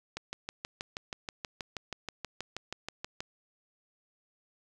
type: click train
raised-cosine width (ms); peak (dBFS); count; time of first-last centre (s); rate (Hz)
0.2; -19; 20; 0.17-3.205; 6.26
effects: 9-bit